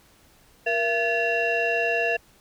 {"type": "tone cluster", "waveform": "sine", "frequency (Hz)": [470, 677, 1723, 2734], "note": ["A#4", "E5", "A6", "F7"], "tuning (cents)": [14, 46, -37, -37], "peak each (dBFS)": [-26, -25, -26, -25], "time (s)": [0.66, 2.17], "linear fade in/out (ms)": 10, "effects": ["tanh soft clip ceiling -15 dBFS", "pink hiss -57 dBFS RMS until 2.4 s"]}